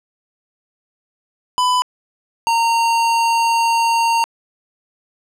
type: tone pair in turn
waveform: square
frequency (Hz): 999 / 921.3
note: B5 / A#5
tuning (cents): +20 / -21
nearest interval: minor second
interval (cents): 141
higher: first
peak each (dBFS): -14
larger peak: neither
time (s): 1.58-1.82 / 2.47-4.24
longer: second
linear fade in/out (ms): 0
effects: low-pass 9000 Hz 12 dB/octave